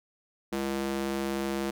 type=tone with high-pass filter; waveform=square; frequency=68.2 Hz; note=C#2; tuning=28 cents flat; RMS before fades=-31 dBFS; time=0.52-1.71 s; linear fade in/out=10 ms; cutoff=270 Hz; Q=1.8; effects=none